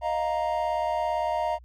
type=chord; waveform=triangle; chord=Eb suspended second; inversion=none; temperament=just; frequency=622.3 / 700 / 933.4 Hz; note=Eb5 / F5 / Bb5; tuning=0 / +4 / +2 cents; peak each=-27 dBFS; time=0.01-1.59 s; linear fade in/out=50 ms; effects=added 60 Hz sine -47 dBFS peak until 1.64 s + Opus 48 kbps